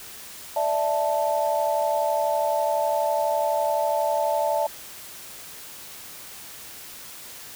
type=chord; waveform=sine; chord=D suspended second; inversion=none; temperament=equal; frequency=587.3 / 659.3 / 880 Hz; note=D5 / E5 / A5; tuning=0 / 0 / 0 cents; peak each=-25 dBFS; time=0.56-4.67 s; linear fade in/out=5 ms; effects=white hiss -41 dBFS RMS until 7.55 s